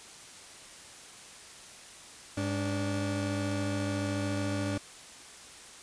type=tone pair together; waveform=30% pulse; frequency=101.29 / 289.9 Hz; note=G#2 / D4; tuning=-43 / -22 cents; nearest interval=octave + tritone; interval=1821 cents; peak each=-30 / -30 dBFS; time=2.37-4.78 s; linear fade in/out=5 ms; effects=white hiss -49 dBFS RMS until 5.82 s + resampled to 22050 Hz